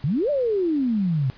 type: exponential two-way sweep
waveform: sine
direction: up then down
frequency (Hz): 125.3 to 605 to 125.3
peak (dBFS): -19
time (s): 0.04-1.3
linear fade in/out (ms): 0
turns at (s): 0.3
effects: pink hiss -49 dBFS RMS until 1.37 s + resampled to 11025 Hz